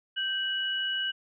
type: tone pair together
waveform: sine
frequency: 1559 / 2935 Hz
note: G6 / F#7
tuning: -10 / -15 cents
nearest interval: major seventh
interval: 1095 cents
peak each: -32 / -29 dBFS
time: 0.16-1.12 s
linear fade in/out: 20 ms
effects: none